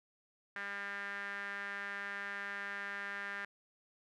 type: tone with band-pass filter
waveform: sawtooth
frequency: 200.5 Hz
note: G3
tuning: 39 cents sharp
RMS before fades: -42 dBFS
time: 0.56-3.45 s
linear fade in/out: 2 ms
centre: 1700 Hz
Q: 5.6
effects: none